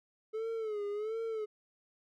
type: tone with vibrato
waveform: triangle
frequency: 430.6 Hz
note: A4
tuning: 37 cents flat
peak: -32 dBFS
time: 0.33-1.46 s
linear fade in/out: 20 ms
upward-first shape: sine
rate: 1.4 Hz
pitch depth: 96 cents each way
effects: none